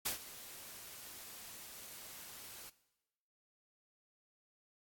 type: noise with ADSR envelope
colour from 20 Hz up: white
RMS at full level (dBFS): -35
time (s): 0.05-2.7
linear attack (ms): 11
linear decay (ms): 120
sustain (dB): -16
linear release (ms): 11
effects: noise-tail reverb RT60 1.0 s tail -19 dB re dry + AAC 64 kbps